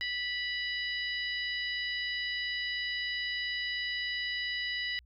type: harmonic tone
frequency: 983 Hz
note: B5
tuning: 8 cents flat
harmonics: 2 / 3 / 4 / 5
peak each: -34 / -38 / -40 / -42 dBFS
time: 0.01-4.99 s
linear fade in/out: 0 ms
effects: added 60 Hz sine -57 dBFS peak until 5.05 s